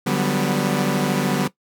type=chord; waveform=sawtooth; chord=G major seventh; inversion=second; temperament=equal with one note detuned; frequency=146.83 / 182.66 / 196 / 246.9 Hz; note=D3 / F#3 / G3 / B3; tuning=0 / -22 / 0 / 0 cents; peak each=-20 dBFS; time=0.06-1.48 s; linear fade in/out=10 ms; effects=noise-tail reverb RT60 0.1 s tail -17 dB re dry